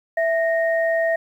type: tone pair together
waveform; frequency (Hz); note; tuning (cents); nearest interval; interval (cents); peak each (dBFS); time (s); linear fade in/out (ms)
sine; 659.3 / 1857.8; E5 / A#6; 0 / -6; octave + tritone; 1794; -18 / -24; 0.17-1.16; 5
effects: 9-bit